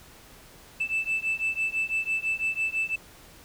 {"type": "beating tone pair", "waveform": "sine", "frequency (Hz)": [2637, 2643], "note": ["E7", "E7"], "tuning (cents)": [0, 4], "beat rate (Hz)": 6, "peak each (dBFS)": -27, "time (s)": [0.8, 2.96], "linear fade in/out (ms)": 10, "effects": ["tanh soft clip ceiling -21 dBFS", "pink hiss -51 dBFS RMS until 3.44 s"]}